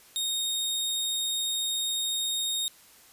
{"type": "tone", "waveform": "sawtooth", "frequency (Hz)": 3714, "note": "A#7", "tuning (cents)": -7, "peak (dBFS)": -24, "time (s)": [0.16, 2.68], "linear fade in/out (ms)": 0, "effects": ["white hiss -55 dBFS RMS until 3.12 s", "resampled to 32000 Hz"]}